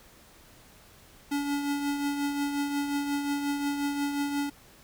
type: tone with tremolo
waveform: square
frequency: 285.4 Hz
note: D4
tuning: 49 cents flat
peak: -26 dBFS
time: 1.31-4.5 s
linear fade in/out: 10 ms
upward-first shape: triangle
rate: 5.6 Hz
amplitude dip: 50%
effects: pink hiss -55 dBFS RMS until 4.83 s